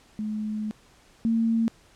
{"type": "tone pair in turn", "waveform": "sine", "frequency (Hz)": [213.9, 227.3], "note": ["A3", "A#3"], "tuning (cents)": [-49, -43], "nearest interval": "minor second", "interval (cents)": 106, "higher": "second", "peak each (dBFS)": [-27, -20], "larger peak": "second", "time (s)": [[0.19, 0.71], [1.25, 1.68]], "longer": "first", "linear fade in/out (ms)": 0, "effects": ["pink hiss -57 dBFS RMS until 1.95 s", "low-pass 9000 Hz 12 dB/octave"]}